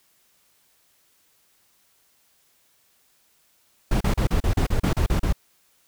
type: noise bursts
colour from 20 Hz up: brown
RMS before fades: -20 dBFS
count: 11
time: 3.91-5.327 s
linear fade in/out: 5 ms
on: 97 ms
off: 35 ms
effects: white hiss -63 dBFS RMS until 5.87 s